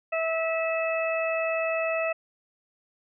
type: harmonic tone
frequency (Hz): 651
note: E5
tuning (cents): -22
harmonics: 1 / 2 / 3 / 4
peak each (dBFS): -26 / -34 / -36 / -31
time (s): 0.12-2.13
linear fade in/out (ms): 10
effects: none